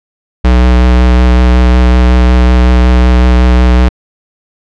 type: tone with vibrato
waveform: square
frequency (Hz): 61.74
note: B1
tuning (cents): 0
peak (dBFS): -4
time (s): 0.44-3.89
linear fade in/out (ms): 10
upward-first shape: sine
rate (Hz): 5.4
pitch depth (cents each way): 14
effects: low-pass 4000 Hz 12 dB/octave